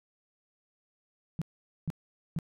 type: tone bursts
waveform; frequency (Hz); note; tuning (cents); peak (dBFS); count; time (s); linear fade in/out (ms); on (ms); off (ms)
sine; 161.3; E3; -37; -28; 3; 1.39-2.388; 0; 26; 460
effects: none